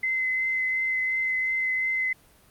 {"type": "tone with vibrato", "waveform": "sine", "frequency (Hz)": 2052, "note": "C7", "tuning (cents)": -34, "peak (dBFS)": -23, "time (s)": [0.03, 2.13], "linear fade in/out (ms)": 5, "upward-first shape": "triangle", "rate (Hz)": 2.8, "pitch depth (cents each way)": 14, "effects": ["pink hiss -57 dBFS RMS until 2.5 s", "Opus 32 kbps"]}